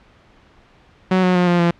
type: tone with pitch steps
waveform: sawtooth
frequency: 186.1 / 182.27 / 178.52 / 174.85 / 171.25 Hz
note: F#3 / F#3 / F3 / F3 / F3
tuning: +10 / -26 / +38 / +2 / -34 cents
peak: -9 dBFS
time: 1.11-1.71 s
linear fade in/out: 5 ms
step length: 120 ms
effects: pink hiss -51 dBFS RMS until 1.79 s + low-pass 3000 Hz 12 dB/octave